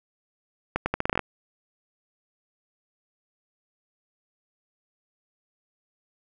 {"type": "accelerating click train", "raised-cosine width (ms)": 0.5, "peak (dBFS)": -9, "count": 10, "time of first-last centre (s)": [0.76, 1.193], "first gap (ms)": 100, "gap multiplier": 0.8, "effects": []}